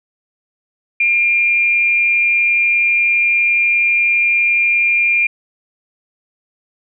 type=tone with amplitude modulation; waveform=sine; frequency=2396 Hz; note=D7; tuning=34 cents sharp; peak=-9 dBFS; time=1-5.27 s; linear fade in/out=5 ms; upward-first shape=sine; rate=237 Hz; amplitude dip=40%; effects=none